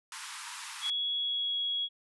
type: band-pass noise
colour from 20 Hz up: pink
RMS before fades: -43 dBFS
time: 0.12-0.9 s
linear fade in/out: 2 ms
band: 880 to 11000 Hz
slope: 96 dB/octave
type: tone with pitch glide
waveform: sine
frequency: 3351 to 3328 Hz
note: G#7 to G#7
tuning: +15 to +3 cents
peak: -29 dBFS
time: 0.81-1.89 s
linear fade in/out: 50 ms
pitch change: -12 cents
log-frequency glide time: 1.16-1.57 s
effects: none